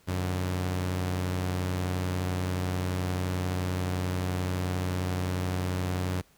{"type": "tone pair together", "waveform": "sawtooth", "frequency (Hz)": [91.46, 146.83], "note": ["F#2", "D3"], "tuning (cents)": [-20, 0], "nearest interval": "minor sixth", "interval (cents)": 820, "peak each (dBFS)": [-24, -34], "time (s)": [0.07, 6.22], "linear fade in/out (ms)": 20, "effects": ["pink hiss -62 dBFS RMS until 6.37 s"]}